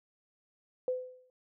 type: tone with exponential decay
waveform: sine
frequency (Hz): 507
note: B4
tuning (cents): +45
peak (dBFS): -26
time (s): 0.88-1.3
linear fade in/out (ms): 1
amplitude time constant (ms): 90
effects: none